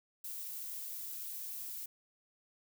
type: noise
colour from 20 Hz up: violet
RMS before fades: -43 dBFS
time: 0.24-1.86 s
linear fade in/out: 5 ms
effects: none